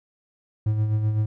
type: tone with tremolo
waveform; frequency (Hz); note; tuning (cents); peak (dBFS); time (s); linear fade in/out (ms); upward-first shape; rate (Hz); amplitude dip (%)
triangle; 107.5; A2; -40; -16; 0.66-1.26; 5; sine; 7.9; 45
effects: none